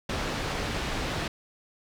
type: low-pass noise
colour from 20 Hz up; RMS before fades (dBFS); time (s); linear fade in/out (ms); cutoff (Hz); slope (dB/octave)
pink; -31; 0.09-1.28; 5; 4600; 12
effects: none